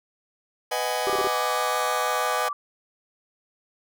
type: chord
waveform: sawtooth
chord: G# minor seventh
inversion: first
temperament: just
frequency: 498.4 / 623 / 747.5 / 830.6 Hz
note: B4 / D#5 / F#5 / G#5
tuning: +16 / +2 / +17 / 0 cents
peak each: -26 dBFS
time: 0.71-2.49 s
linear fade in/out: 10 ms
type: tone with vibrato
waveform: sine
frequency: 1174.7 Hz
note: D6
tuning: in tune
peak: -27 dBFS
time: 1.07-2.53 s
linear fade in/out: 2 ms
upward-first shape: triangle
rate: 6.1 Hz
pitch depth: 26 cents each way
type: tone bursts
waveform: triangle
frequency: 392 Hz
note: G4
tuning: in tune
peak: -22 dBFS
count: 4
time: 1.07-1.272 s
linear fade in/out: 0 ms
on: 28 ms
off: 30 ms
effects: none